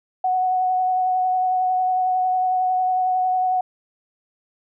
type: tone with vibrato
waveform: sine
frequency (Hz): 740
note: F#5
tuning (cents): 0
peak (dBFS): -17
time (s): 0.24-3.61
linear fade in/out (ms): 5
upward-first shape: sine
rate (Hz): 11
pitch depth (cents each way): 14
effects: none